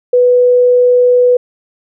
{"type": "tone", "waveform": "sine", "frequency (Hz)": 493.9, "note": "B4", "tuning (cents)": 0, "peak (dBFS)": -5, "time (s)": [0.13, 1.37], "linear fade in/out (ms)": 5, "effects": []}